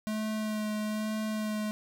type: tone with vibrato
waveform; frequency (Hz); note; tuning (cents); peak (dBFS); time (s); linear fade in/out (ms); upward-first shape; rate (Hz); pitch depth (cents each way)
square; 214.6; A3; -43; -31; 0.07-1.71; 0; sine; 1.1; 15
effects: none